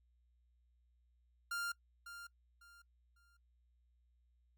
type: tone with echo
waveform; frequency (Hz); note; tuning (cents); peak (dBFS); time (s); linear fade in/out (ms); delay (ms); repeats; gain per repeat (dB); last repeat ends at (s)
45% pulse; 1396.9; F6; 0; -38; 1.51-1.72; 5; 550; 3; -11; 3.37
effects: noise-tail reverb RT60 0.1 s tail -22 dB re dry + added 60 Hz sine -70 dBFS peak until 4.57 s